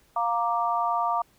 sine chord, Bb major, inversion second, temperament equal with one note detuned, 701.7 / 932.3 / 1174.7 Hz, F5 / Bb5 / D6, +8 / 0 / 0 cents, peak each -27 dBFS, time 0.16-1.22 s, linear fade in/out 5 ms, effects pink hiss -62 dBFS RMS until 1.38 s

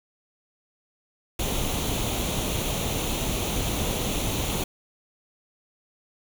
pink noise with comb filter, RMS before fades -27 dBFS, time 1.39-4.64 s, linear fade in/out 5 ms, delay 0.3 ms, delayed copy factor +0.6, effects none

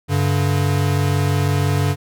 square tone pair together, 96.93 / 142.9 Hz, G2 / D3, -19 / -47 cents, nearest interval perfect fifth, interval 672 cents, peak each -19 dBFS, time 0.08-1.96 s, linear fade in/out 50 ms, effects none

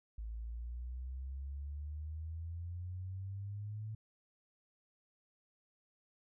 sine exponential sweep, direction up, 54 to 110 Hz, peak -40 dBFS, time 0.18-3.95 s, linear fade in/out 5 ms, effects none

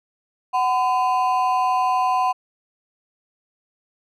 triangle ring-modulated tone, 880 Hz, A5, in tune, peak -12 dBFS, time 0.53-2.33 s, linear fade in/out 20 ms, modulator 134 Hz, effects none

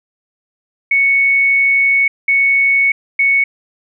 sine tone bursts at uneven times, 2217 Hz, C#7, in tune, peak -9 dBFS, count 3, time 0.91-2.08 / 2.28-2.92 / 3.19-3.44 s, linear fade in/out 5 ms, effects none

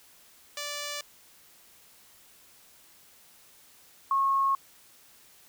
5% pulse / sine tone pair in turn, 584 / 1090.4 Hz, D5 / C#6, -10 / -29 cents, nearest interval major seventh, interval 1081 cents, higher second, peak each -22 dBFS, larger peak neither, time 0.57-1.01 / 4.11-4.55 s, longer neither, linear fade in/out 2 ms, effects white hiss -57 dBFS RMS until 5.48 s

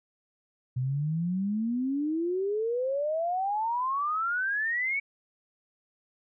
sine exponential sweep, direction up, 123.47 to 2265 Hz, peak -26 dBFS, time 0.76-5 s, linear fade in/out 10 ms, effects none

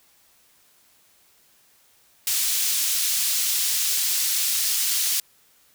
pink high-pass noise, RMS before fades -23 dBFS, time 2.27-5.2 s, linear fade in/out 2 ms, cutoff 4500 Hz, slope 12 dB/octave, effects white hiss -59 dBFS RMS until 5.74 s

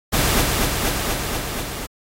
pink noise with echo, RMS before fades -18 dBFS, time 0.12-0.43 s, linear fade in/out 20 ms, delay 240 ms, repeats 6, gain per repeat -2 dB, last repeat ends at 1.87 s, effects AAC 48 kbps

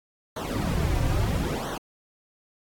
brown noise with flanger, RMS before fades -26 dBFS, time 0.36-1.78 s, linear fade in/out 5 ms, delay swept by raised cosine 0.4 to 4.8 ms, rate 0.75 Hz, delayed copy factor -0.95, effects AAC 64 kbps

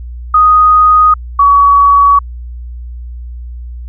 sine tone pair in turn, 1244.5 / 1130.9 Hz, D#6 / C#6, 0 / +34 cents, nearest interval major second, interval 166 cents, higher first, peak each -3 dBFS, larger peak neither, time 0.34-1.14 / 1.39-2.19 s, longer neither, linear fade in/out 5 ms, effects added 60 Hz sine -22 dBFS peak until 3.88 s

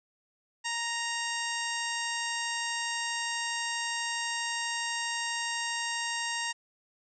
harmonic tone, 932.3 Hz, A#5, in tune, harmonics 1 / 2 / 3 / 4 / 5 / 6 / 7 / 8 / 9, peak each -37 / -35 / -38 / -42 / -43 / -40 / -44 / -42 / -45 dBFS, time 0.64-6.53 s, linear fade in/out 20 ms, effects none

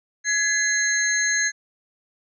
sine tone cluster, 1681 / 2040 / 4090 / 6420 Hz, G#6 / C7 / C8 / G8, +20 / -44 / -40 / +40 cents, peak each -22 / -28 / -30 / -23 dBFS, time 0.24-1.52 s, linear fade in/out 50 ms, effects none

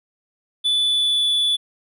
triangle tone with pitch glide, 3477 to 3455 Hz, A7 to A7, -21 to -32 cents, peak -15 dBFS, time 0.64-1.57 s, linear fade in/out 20 ms, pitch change -11 cents, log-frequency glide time 0.84-1.28 s, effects none

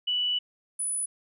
sine tone pair in turn, 2960 / 9938 Hz, F#7 / D#9, 0 / -3 cents, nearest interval octave + major sixth, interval 2097 cents, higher second, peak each -24 / -27 dBFS, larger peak first, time 0.07-0.39 / 0.79-1.06 s, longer first, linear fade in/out 10 ms, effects none

